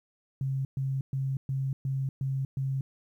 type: tone bursts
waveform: sine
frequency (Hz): 134.6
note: C3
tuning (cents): +49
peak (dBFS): -27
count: 7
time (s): 0.41-2.81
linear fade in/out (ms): 2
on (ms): 240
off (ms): 120
effects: 11-bit